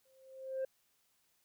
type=tone with exponential growth; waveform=sine; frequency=528 Hz; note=C5; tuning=16 cents sharp; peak=-30 dBFS; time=0.05-0.65 s; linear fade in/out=5 ms; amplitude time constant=130 ms; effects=tanh soft clip ceiling -32 dBFS + white hiss -75 dBFS RMS until 1.44 s